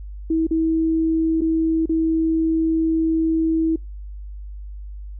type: tone with dropouts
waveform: sine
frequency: 323 Hz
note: E4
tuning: 35 cents flat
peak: -16 dBFS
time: 0.3-3.76 s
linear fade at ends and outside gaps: 5 ms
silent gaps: 0.469-0.509 / 1.409-1.416 / 1.858-1.893 s
effects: noise-tail reverb RT60 0.2 s tail -26 dB re dry + added 50 Hz sine -31 dBFS peak until 5.19 s